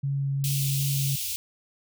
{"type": "tone with vibrato", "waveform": "sine", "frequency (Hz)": 138.59, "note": "C#3", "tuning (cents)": 0, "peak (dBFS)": -24, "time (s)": [0.03, 1.16], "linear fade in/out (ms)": 10, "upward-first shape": "triangle", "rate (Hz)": 2.6, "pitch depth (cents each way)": 9}
{"type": "band-stop noise", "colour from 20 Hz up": "white", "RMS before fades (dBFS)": -31, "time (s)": [0.44, 1.36], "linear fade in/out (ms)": 0, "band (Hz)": [120, 2500], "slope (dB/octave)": 48}
{"effects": []}